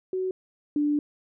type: tone pair in turn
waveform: sine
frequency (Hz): 373.4 / 294.2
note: F#4 / D4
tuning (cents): +16 / +3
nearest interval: major third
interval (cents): 413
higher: first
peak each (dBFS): -25 / -21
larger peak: second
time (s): 0.13-0.31 / 0.76-0.99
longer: second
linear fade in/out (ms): 2
effects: none